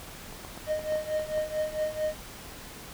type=clicks; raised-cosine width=1 ms; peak=-27 dBFS; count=8; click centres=0.326 / 0.449 / 0.576 / 0.793 / 0.923 / 0.957 / 1.196 / 1.378 s
type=tone with tremolo; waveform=triangle; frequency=617 Hz; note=D#5; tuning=15 cents flat; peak=-22 dBFS; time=0.66-2.15 s; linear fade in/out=50 ms; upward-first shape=triangle; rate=4.5 Hz; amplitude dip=90%
effects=pink hiss -44 dBFS RMS until 2.93 s